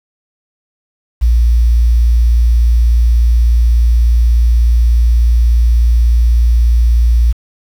sine tone with quantisation, 58.27 Hz, A#1, in tune, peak -6 dBFS, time 1.21-7.33 s, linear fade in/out 20 ms, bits 6, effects none

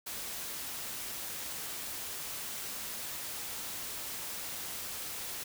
white noise, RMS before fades -40 dBFS, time 0.06-5.44 s, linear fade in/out 10 ms, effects none

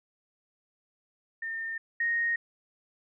sine tone pair in turn, 1814 / 1862.8 Hz, A#6 / A#6, -48 / -2 cents, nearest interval unison, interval 46 cents, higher second, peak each -32 / -25 dBFS, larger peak second, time 1.42-1.78 / 2-2.36 s, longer neither, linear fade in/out 5 ms, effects none

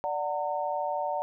sine chord, D augmented, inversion none, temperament equal with one note detuned, 587.3 / 740 / 912.1 Hz, D5 / F#5 / A#5, 0 / 0 / -38 cents, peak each -32 dBFS, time 0.04-1.22 s, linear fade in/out 0 ms, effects none

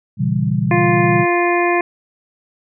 sine chord, A# diminished seventh, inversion none, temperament equal with one note detuned, 119.26 / 138.59 / 164.81 / 196 Hz, A#2 / C#3 / E3 / G3, +40 / 0 / 0 / 0 cents, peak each -20 dBFS, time 0.17-1.26 s, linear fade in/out 50 ms
harmonic tone, 349.2 Hz, F4, in tune, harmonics 1 / 2 / 3 / 5 / 6 / 7, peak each -16 / -19 / -21 / -23 / -24 / -24 dBFS, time 0.71-1.81 s, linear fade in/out 2 ms
effects none

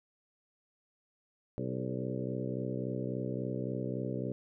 harmonic tone with a mistuned harmonic, 63.6 Hz, C2, 48 cents flat, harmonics 2 / 3 / 4 / 5 / 6 / 7 / 8 / 9, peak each -38 / -40 / -41 / -42 / -43 / -43 / -44 / -45 dBFS, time 1.58-4.32 s, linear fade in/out 0 ms, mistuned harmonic 7, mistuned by -40 cents, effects none

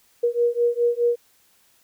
sine beating tone pair, 474.1 / 478.9 Hz, A#4 / A#4, +29 / +47 cents, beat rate 4.8 Hz, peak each -21 dBFS, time 0.23-1.16 s, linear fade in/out 10 ms, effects white hiss -60 dBFS RMS until 1.83 s

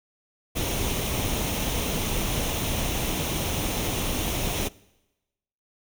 pink noise with comb filter, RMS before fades -27 dBFS, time 0.55-4.69 s, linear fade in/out 20 ms, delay 0.32 ms, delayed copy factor +0.5, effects noise-tail reverb RT60 1.0 s tail -22 dB re dry

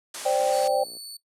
white low-pass noise, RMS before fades -37 dBFS, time 0.14-0.68 s, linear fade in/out 5 ms, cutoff 11000 Hz, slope 48 dB/octave
sine chord, C suspended second, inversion none, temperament just, 523.3 / 588.7 / 784.9 Hz, C5 / D5 / G5, 0 / +4 / +2 cents, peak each -24 dBFS, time 0.25-0.84 s, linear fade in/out 10 ms
click train, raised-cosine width 2 ms, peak -33 dBFS, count 35, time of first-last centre 0.4-0.969 s, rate 59.8 Hz
25% pulse tone, 4471 Hz, C#8, 14 cents sharp, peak -32 dBFS, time 0.52-1.17 s, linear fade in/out 5 ms
effects noise-tail reverb RT60 0.1 s tail -18 dB re dry + high-pass 300 Hz 12 dB/octave

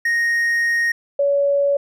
triangle / sine tone pair in turn, 1864.7 / 564.7 Hz, A#6 / C#5, 0 / +32 cents, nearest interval octave + major sixth, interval 2068 cents, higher first, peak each -14 dBFS, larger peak neither, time 0.05-0.92 / 1.19-1.77 s, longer first, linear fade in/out 5 ms, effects none

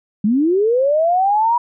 sine linear sweep, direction up, 196 to 970 Hz, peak -12 dBFS, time 0.24-1.58 s, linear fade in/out 5 ms, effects none

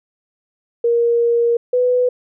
sine tone pair in turn, 470.2 / 497 Hz, A#4 / B4, +15 / +11 cents, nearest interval minor second, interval 96 cents, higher second, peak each -12 dBFS, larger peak neither, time 0.84-1.57 / 1.73-2.09 s, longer first, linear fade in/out 5 ms, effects none

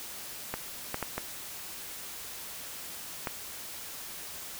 clicks, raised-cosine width 0.5 ms, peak -16 dBFS, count 5, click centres 0.54 / 0.944 / 1.027 / 1.18 / 3.272 s, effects white hiss -42 dBFS RMS until 4.59 s

